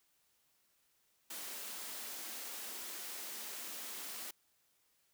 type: high-pass noise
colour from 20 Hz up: white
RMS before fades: -45 dBFS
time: 1.3-4.31 s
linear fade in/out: 5 ms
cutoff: 200 Hz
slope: 96 dB/octave
effects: white hiss -75 dBFS RMS until 5.13 s